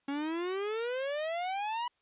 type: exponential sweep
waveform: 45% pulse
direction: up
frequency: 274.9 to 987 Hz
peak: -32 dBFS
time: 0.08-1.88 s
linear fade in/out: 5 ms
effects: white hiss -75 dBFS RMS until 2.01 s + resampled to 8000 Hz